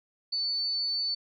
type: tone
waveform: sine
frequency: 4497 Hz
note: C#8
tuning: 24 cents sharp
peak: -27 dBFS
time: 0.32-1.15 s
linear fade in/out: 10 ms
effects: none